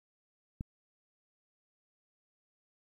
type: click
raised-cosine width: 5 ms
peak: -25 dBFS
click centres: 0.609 s
effects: 11-bit